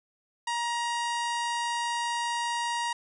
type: harmonic tone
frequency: 945 Hz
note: A#5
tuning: 23 cents sharp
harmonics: 1 / 2 / 3 / 4 / 5 / 6 / 7 / 8 / 9 / 10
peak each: -29 / -35 / -39 / -41 / -43 / -45 / -46 / -47 / -48 / -49 dBFS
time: 0.47-2.93 s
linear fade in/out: 5 ms
effects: none